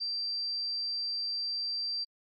sine tone, 4699 Hz, D8, in tune, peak -31 dBFS, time 0-2.05 s, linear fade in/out 20 ms, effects AAC 64 kbps

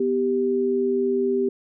sine tone pair together, 248 / 392.3 Hz, B3 / G4, +7 / +1 cents, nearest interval minor sixth, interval 794 cents, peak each -25 / -20 dBFS, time 0-1.49 s, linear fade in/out 5 ms, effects none

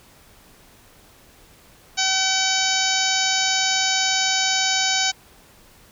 harmonic tone, 762 Hz, G5, 49 cents flat, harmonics 1 / 2 / 3 / 4 / 5 / 6 / 7 / 8 / 9, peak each -27 / -27 / -27 / -27 / -27 / -27 / -27 / -27 / -27 dBFS, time 1.97-5.12 s, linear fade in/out 20 ms, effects pink hiss -51 dBFS RMS until 5.91 s

